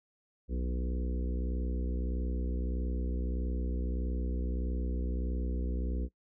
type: harmonic tone with a mistuned harmonic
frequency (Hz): 61.6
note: B1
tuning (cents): -4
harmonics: 1 / 3 / 4 / 5 / 6 / 7 / 8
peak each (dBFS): -31 / -41 / -43 / -45 / -47 / -48 / -49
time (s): 0.48-6.09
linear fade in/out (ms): 50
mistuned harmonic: 8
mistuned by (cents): +23
effects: noise-tail reverb RT60 0.1 s tail -21 dB re dry